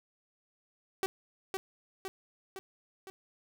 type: tone with echo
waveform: sawtooth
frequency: 383.1 Hz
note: G4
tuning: 40 cents flat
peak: -25 dBFS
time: 1.03-1.06 s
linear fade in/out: 0 ms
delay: 510 ms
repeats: 4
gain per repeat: -4 dB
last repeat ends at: 3.1 s
effects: none